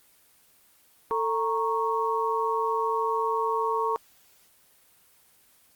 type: tone cluster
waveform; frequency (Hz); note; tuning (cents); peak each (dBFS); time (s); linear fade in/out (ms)
sine; 446.6 / 932 / 1105; A4 / A#5 / C#6; +26 / -1 / -6; -28; 1.11-3.96; 0
effects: white hiss -60 dBFS RMS until 5.75 s + Opus 24 kbps